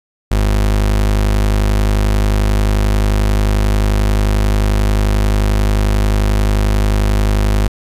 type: tone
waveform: 35% pulse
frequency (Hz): 51.3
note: G#1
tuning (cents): -21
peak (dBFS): -9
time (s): 0.31-7.68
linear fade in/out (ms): 5
effects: resampled to 32000 Hz + 8-bit